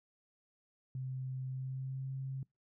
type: tone with pitch glide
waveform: sine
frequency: 130.3 to 133.58 Hz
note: C3 to C3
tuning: -7 to +36 cents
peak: -37 dBFS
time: 0.95-2.43 s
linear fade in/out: 2 ms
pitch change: +43 cents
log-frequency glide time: 1.47-2.12 s
effects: noise-tail reverb RT60 0.2 s tail -25 dB re dry